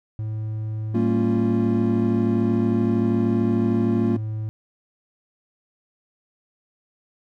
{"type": "tone", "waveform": "triangle", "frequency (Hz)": 108.7, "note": "A2", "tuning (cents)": -21, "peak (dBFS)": -23, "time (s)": [0.19, 4.49], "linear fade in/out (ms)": 0}
{"type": "chord", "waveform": "triangle", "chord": "G half-diminished seventh", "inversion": "none", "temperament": "equal with one note detuned", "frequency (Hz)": [196, 229.1, 277.2, 349.2], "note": ["G3", "Bb3", "Db4", "F4"], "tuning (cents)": [0, -30, 0, 0], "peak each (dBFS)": [-25, -19, -25, -23], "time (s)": [0.94, 4.17], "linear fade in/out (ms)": 10}
{"effects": []}